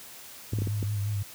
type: tone with vibrato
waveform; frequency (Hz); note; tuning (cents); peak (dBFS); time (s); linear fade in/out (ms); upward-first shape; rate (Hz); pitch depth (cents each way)
sine; 103.1; G#2; -12; -26; 0.52-1.23; 10; sine; 5.6; 44
type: clicks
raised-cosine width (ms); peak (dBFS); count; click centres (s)
3; -19; 5; 0.534 / 0.587 / 0.62 / 0.673 / 0.828
effects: white hiss -46 dBFS RMS until 1.34 s + high-pass 60 Hz 12 dB/octave